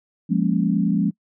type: chord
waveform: sine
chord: Bb minor seventh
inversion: second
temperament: equal with one note detuned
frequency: 174.61 / 204.2 / 233.1 / 277.2 Hz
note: F3 / Ab3 / Bb3 / Db4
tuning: 0 / -29 / 0 / 0 cents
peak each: -21 / -21 / -25 / -25 dBFS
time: 0.29-1.11 s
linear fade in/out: 20 ms
effects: noise-tail reverb RT60 0.1 s tail -25 dB re dry